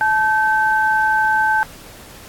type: tone pair together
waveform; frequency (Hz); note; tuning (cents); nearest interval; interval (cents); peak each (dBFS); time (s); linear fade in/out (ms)
sine; 868 / 1546.6; A5 / G6; -24 / -24; minor seventh; 1000; -16; 0.01-1.63; 0
effects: pink hiss -40 dBFS RMS until 2.28 s + AAC 64 kbps